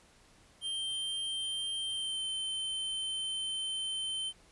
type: tone with pitch glide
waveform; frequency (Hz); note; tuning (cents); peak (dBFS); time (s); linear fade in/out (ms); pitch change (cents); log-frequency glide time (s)
square; 3149 to 3091; G7 to G7; +7 to -25; -34; 0.61-4.33; 50; -32; 1.89-2.24
effects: pink hiss -62 dBFS RMS until 4.51 s + resampled to 24000 Hz